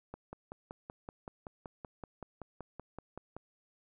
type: click train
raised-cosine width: 1 ms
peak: -29 dBFS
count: 18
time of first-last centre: 0.14-3.366 s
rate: 5.27 Hz
effects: none